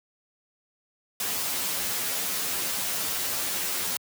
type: noise with comb filter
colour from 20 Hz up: white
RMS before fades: -29 dBFS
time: 1.2-3.97 s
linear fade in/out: 2 ms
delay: 11 ms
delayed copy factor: +1
effects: high-pass 100 Hz 12 dB/octave